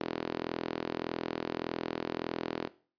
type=tone with high-pass filter; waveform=sawtooth; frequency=41.7 Hz; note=E1; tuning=21 cents sharp; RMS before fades=-36 dBFS; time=0-2.68 s; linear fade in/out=10 ms; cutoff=330 Hz; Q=1.9; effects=noise-tail reverb RT60 0.4 s tail -18 dB re dry + resampled to 11025 Hz